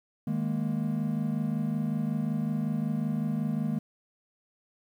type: chord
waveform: triangle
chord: D# suspended fourth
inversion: none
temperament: equal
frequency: 155.56 / 207.7 / 233.1 Hz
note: D#3 / G#3 / A#3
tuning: 0 / 0 / 0 cents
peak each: -29 dBFS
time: 0.27-3.79 s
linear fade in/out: 5 ms
effects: tanh soft clip ceiling -16 dBFS + 10-bit